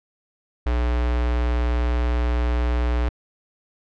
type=tone with notch filter; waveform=square; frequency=60.3 Hz; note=B1; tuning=41 cents flat; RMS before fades=-21 dBFS; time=0.66-3.09 s; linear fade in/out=5 ms; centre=160 Hz; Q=1.4; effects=low-pass 3000 Hz 12 dB/octave